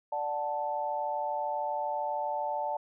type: chord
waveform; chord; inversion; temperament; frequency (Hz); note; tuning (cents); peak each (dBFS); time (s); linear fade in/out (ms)
sine; D major; none; equal; 587.3 / 740 / 880; D5 / F#5 / A5; 0 / 0 / 0; -35 / -36 / -32; 0.12-2.77; 5
effects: none